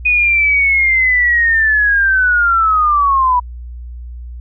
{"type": "linear sweep", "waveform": "sine", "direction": "down", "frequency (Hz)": [2489, 973], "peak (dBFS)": -9, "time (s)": [0.05, 3.4], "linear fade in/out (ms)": 10, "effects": ["added 60 Hz sine -26 dBFS peak until 4.4 s"]}